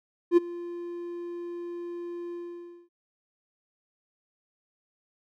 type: tone with ADSR envelope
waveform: triangle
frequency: 346.8 Hz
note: F4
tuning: 12 cents flat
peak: -11 dBFS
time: 0.31-2.89 s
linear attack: 61 ms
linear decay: 17 ms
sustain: -21 dB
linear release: 560 ms
effects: none